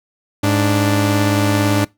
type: tone pair together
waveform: sawtooth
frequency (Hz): 103.84 / 293.7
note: G#2 / D4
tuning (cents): 0 / 0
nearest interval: octave + tritone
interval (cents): 1800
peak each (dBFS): -12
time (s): 0.43-1.85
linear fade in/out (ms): 10
effects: noise-tail reverb RT60 0.2 s tail -22 dB re dry